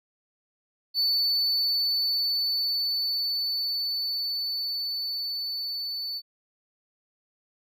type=tone with level ramp; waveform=triangle; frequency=4491 Hz; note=C#8; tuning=22 cents sharp; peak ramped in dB=-20 to -29 dBFS; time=0.94-6.22 s; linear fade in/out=50 ms; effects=none